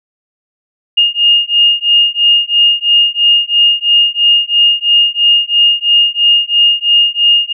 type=beating tone pair; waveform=sine; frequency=2837 / 2840 Hz; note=F7 / F7; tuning=+27 / +28 cents; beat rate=3 Hz; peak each=-10 dBFS; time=0.97-7.53 s; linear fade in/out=10 ms; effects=none